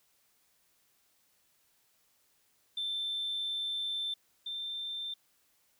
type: tone pair in turn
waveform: sine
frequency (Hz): 3551 / 3574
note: A7 / A7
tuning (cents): +15 / +26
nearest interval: unison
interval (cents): 11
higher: second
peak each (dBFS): -31 / -35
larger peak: first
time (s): 2.77-4.14 / 4.46-5.14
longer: first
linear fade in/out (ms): 5
effects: tanh soft clip ceiling -29 dBFS + white hiss -71 dBFS RMS until 5.79 s